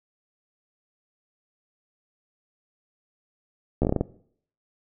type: slowing click train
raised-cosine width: 2 ms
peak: -9 dBFS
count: 8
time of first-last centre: 3.82-4.01 s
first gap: 13 ms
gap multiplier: 1.24
effects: noise-tail reverb RT60 0.6 s tail -19 dB re dry